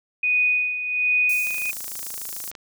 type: tone with tremolo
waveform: sine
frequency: 2483 Hz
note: D#7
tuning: 4 cents flat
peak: -16 dBFS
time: 0.23-1.71 s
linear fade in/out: 5 ms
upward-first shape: sine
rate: 1.3 Hz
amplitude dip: 65%
type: high-pass noise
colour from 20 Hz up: white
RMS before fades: -33 dBFS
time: 1.29-2.51 s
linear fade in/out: 5 ms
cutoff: 5700 Hz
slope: 24 dB/octave
type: click train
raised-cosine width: 0.2 ms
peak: -21 dBFS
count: 30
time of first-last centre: 1.47-2.552 s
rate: 26.8 Hz
effects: none